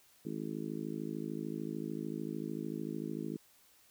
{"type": "harmonic tone", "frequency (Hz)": 53.4, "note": "G#1", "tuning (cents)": 49, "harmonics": [3, 4, 5, 6, 7, 8], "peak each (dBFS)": [-44, -42, -43, -42, -47, -48], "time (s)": [0.25, 3.37], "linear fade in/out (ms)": 5, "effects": ["white hiss -65 dBFS RMS until 3.9 s"]}